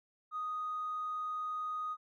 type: tone with tanh clipping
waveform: triangle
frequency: 1244.5 Hz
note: D#6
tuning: in tune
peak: -35 dBFS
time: 0.31-1.97 s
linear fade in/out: 50 ms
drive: 4 dB
effects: none